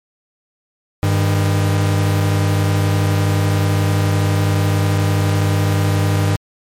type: tone pair together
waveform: 45% pulse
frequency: 100 / 155.81 Hz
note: G2 / D#3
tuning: +35 / +3 cents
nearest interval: minor sixth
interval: 768 cents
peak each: -14 / -20 dBFS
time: 1.03-6.36 s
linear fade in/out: 0 ms
effects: MP3 64 kbps